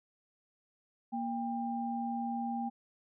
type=tone pair together; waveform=sine; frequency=235.4 / 796.4 Hz; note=A#3 / G5; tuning=+17 / +27 cents; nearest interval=octave + major sixth; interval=2110 cents; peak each=-35 / -36 dBFS; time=1.12-2.7 s; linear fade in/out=20 ms; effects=none